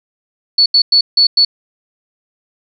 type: tone bursts at uneven times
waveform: sine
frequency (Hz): 4435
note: C#8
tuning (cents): 0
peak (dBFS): -6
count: 5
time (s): 0.58-0.66 / 0.74-0.82 / 0.92-1.01 / 1.17-1.27 / 1.37-1.45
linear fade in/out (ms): 5
effects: none